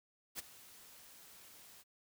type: noise with ADSR envelope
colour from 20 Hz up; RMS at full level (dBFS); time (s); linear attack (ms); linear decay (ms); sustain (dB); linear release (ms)
white; -41; 0.35-1.84; 40; 18; -17; 37
effects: none